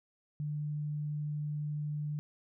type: tone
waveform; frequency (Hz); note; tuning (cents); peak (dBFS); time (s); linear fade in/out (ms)
sine; 149; D3; +25; -33; 0.4-2.19; 0
effects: none